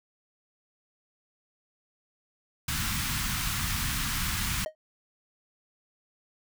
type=band-stop noise; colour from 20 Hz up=pink; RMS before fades=-30 dBFS; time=2.68-4.65 s; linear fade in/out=5 ms; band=220 to 1100 Hz; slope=24 dB/octave
type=tone with exponential decay; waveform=triangle; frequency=624 Hz; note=D#5; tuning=5 cents sharp; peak=-25 dBFS; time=4.66-4.75 s; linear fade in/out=1 ms; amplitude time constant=18 ms
effects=none